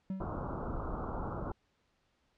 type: tone with exponential decay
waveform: triangle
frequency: 190.5 Hz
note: G3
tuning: 49 cents flat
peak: -30 dBFS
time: 0.1-0.54 s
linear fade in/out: 2 ms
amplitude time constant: 94 ms
type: low-pass noise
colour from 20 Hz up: pink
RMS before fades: -38 dBFS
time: 0.2-1.52 s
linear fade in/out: 5 ms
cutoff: 1400 Hz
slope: 96 dB/octave
effects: pink hiss -75 dBFS RMS until 2.37 s + low-pass 5000 Hz 12 dB/octave